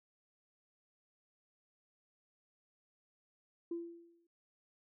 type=tone with exponential decay; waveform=sine; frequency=339.4 Hz; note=F4; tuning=49 cents flat; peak=-34 dBFS; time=3.71-4.27 s; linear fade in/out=5 ms; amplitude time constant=120 ms; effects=tanh soft clip ceiling -31 dBFS